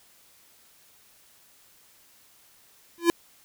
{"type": "tone with exponential growth", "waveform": "square", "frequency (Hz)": 340, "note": "F4", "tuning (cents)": -46, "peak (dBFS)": -13, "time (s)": [2.98, 3.1], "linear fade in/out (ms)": 0, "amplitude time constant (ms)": 26, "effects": ["white hiss -58 dBFS RMS until 3.44 s"]}